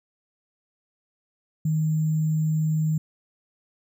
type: tone with sample-and-hold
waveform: sine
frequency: 156.3 Hz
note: D#3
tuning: 8 cents sharp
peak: -20 dBFS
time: 1.65-2.98 s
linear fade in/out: 5 ms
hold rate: 7350 Hz
effects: none